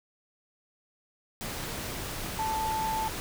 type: tone in noise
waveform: sine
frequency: 880 Hz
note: A5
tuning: in tune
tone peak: -28 dBFS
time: 2.39-3.08 s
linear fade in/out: 0 ms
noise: pink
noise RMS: -36 dBFS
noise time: 1.41-3.2 s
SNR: +5 dB
effects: none